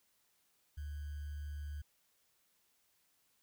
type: tone with sample-and-hold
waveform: sine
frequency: 73.42 Hz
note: D2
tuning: in tune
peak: -40 dBFS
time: 0.77-1.82 s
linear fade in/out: 10 ms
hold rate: 1575 Hz
effects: white hiss -75 dBFS RMS until 3.42 s